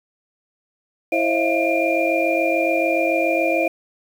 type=tone cluster; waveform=sine; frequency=330.1 / 535 / 639 / 686 / 2397 Hz; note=E4 / C5 / D#5 / F5 / D7; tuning=+2 / +38 / +46 / -31 / +35 cents; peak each=-23 dBFS; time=1.12-3.68 s; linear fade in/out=5 ms; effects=7-bit